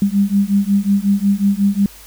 sine beating tone pair, 197.3 / 202.8 Hz, G3 / G#3, +11 / -41 cents, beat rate 5.5 Hz, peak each -15 dBFS, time 0.02-1.86 s, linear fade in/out 2 ms, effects added 50 Hz sine -44 dBFS peak until 2.06 s + white hiss -41 dBFS RMS until 2.06 s

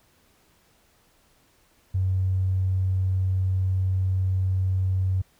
triangle tone with tanh clipping, 93.8 Hz, F#2, 24 cents sharp, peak -20 dBFS, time 1.94-5.22 s, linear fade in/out 10 ms, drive 2 dB, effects pink hiss -62 dBFS RMS until 5.39 s

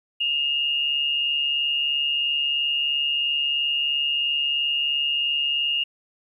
sine tone pair together, 2699 / 2842 Hz, E7 / F7, +40 / +30 cents, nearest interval minor second, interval 90 cents, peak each -30 / -21 dBFS, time 0.2-5.84 s, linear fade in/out 10 ms, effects 10-bit

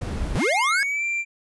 brown noise, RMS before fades -27 dBFS, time 0.01-0.37 s, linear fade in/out 10 ms
square linear sweep, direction up, 61.74 to 1697 Hz, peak -21 dBFS, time 0.35-0.83 s, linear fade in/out 0 ms
triangle tone with pitch glide, 2128 to 2361 Hz, C7 to D7, +29 to +9 cents, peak -21 dBFS, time 0.39-1.25 s, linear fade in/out 50 ms, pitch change +180 cents, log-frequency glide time 0.69-1.04 s
effects resampled to 24000 Hz

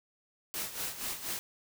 white noise with tremolo, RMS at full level -35 dBFS, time 0.54-1.39 s, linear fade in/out 0 ms, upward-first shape sine, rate 4.2 Hz, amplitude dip 70%, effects none

